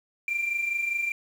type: tone pair together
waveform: sine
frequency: 2348 / 2373 Hz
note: D7 / D7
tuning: -1 / +17 cents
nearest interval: unison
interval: 18 cents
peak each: -31 / -25 dBFS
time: 0.28-1.12 s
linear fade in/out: 2 ms
effects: tanh soft clip ceiling -21 dBFS + 8-bit